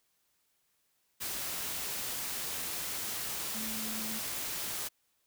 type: tone in noise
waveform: sine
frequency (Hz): 219.3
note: A3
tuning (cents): -6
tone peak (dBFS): -41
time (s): 3.54-4.2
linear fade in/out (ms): 20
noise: white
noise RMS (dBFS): -37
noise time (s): 1.2-4.89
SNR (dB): -7
effects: white hiss -75 dBFS RMS until 5.26 s